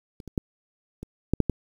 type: clicks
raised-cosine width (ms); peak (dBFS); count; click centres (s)
3; -28 / -26 / -11 / -23 / -8 / -6 / -10; 7; 0.202 / 0.277 / 0.378 / 1.03 / 1.336 / 1.403 / 1.497
effects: 8-bit